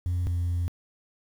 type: tone pair in turn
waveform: sine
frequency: 88.5 / 87.03 Hz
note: F2 / F2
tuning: +23 / -6 cents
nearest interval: unison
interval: 29 cents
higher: first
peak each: -22 dBFS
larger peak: neither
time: 0.06-0.27 / 0.27-0.68 s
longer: second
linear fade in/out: 0 ms
effects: tanh soft clip ceiling -23 dBFS + 9-bit